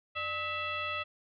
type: tone with frequency modulation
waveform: sine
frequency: 1975.5 Hz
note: B6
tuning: in tune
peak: -32 dBFS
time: 0.15-1.04 s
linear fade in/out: 20 ms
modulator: 689 Hz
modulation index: 1.8
effects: none